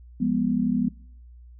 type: chord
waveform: sine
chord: F diminished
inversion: none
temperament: equal with one note detuned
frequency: 174.61 / 206.9 / 246.9 Hz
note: F3 / Ab3 / Cb4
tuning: 0 / -6 / 0 cents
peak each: -28 / -25 / -23 dBFS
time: 0.2-0.89 s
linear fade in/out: 10 ms
effects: noise-tail reverb RT60 0.6 s tail -23 dB re dry + added 60 Hz sine -44 dBFS peak until 1.59 s

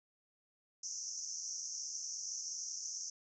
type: band-pass noise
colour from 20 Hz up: white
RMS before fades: -43 dBFS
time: 0.83-3.1 s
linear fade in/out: 5 ms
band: 5500 to 6400 Hz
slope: 96 dB/octave
effects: none

